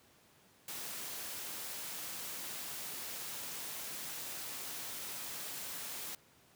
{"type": "noise", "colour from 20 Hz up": "white", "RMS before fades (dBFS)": -43, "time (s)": [0.68, 6.15], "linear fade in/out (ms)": 2, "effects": ["pink hiss -65 dBFS RMS until 6.55 s", "high-pass 100 Hz 12 dB/octave"]}